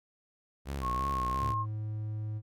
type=tone with vibrato; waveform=sawtooth; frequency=65.41 Hz; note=C2; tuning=in tune; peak=-30 dBFS; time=0.65-1.55 s; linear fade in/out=50 ms; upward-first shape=sine; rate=2.9 Hz; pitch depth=120 cents each way
type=tone with pitch glide; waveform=sine; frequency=1090 to 1070 Hz; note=C#6 to C6; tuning=-29 to +38 cents; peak=-30 dBFS; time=0.81-1.66 s; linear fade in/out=50 ms; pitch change=-33 cents; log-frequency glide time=1.13-1.4 s
type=tone; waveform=triangle; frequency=107.4 Hz; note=A2; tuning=41 cents flat; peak=-31 dBFS; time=1.39-2.42 s; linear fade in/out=50 ms
effects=none